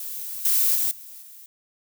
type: noise with level steps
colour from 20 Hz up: violet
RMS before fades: -33 / -20 / -23 / -42 / -45 dBFS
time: 0-1.46 s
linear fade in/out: 2 ms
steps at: 0.45 / 0.75 / 0.91 / 1.22 s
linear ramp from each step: 2 ms
effects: none